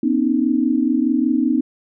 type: tone cluster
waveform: sine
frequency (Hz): 243.4 / 268.4 / 309.7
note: B3 / C4 / D#4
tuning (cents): -25 / +44 / -8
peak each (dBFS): -19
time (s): 0.03-1.61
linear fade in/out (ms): 5
effects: none